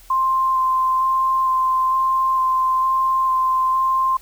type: tone with vibrato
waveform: sine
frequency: 1046.5 Hz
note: C6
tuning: in tune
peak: -15 dBFS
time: 0.1-4.17 s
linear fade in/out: 5 ms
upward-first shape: square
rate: 1.1 Hz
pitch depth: 8 cents each way
effects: added 41 Hz sine -46 dBFS peak until 4.21 s + white hiss -49 dBFS RMS until 4.21 s